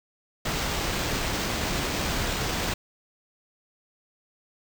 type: noise with sample-and-hold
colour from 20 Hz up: pink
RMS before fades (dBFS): -28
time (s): 0.45-2.74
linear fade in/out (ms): 5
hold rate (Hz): 11025
effects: none

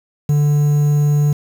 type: tone with quantisation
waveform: triangle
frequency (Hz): 146.83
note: D3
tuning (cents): 0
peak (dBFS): -9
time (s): 0.29-1.33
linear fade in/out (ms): 5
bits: 6
effects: none

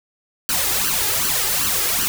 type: noise with flanger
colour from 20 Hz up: white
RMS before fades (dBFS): -20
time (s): 0.49-2.08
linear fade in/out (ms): 0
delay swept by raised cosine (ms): 0.67 to 2.47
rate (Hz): 2.6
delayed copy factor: +0.75
effects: none

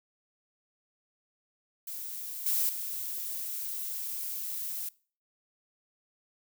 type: noise with level steps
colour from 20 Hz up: violet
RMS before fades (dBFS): -39 / -28 / -36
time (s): 1.87-4.89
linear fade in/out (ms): 5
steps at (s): 2.46 / 2.69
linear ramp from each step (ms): 2
effects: noise-tail reverb RT60 0.4 s tail -22 dB re dry

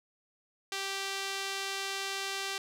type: tone with band-pass filter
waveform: sawtooth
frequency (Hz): 390.9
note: G4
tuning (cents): -5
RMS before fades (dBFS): -36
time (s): 0.72-2.58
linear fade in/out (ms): 2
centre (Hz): 4100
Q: 0.77
effects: none

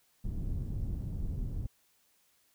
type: low-pass noise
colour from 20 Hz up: pink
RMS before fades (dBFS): -35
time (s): 0.24-1.67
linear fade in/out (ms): 10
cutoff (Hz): 140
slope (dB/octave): 12
effects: white hiss -70 dBFS RMS until 2.54 s

